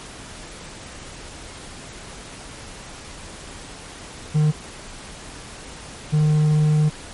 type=tone pair in turn; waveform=triangle; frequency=152.3 / 152.3 Hz; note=D#3 / D#3; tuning=-37 / -37 cents; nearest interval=unison; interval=0 cents; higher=neither; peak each=-12 dBFS; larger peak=neither; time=4.34-4.52 / 6.12-6.9 s; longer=second; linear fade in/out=20 ms; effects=pink hiss -38 dBFS RMS until 7.13 s + MP3 48 kbps